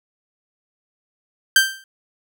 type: tone with exponential decay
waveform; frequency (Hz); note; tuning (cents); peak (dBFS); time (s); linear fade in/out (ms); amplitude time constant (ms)
sawtooth; 1568; G6; 0; -4; 1.56-1.84; 2; 59
effects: none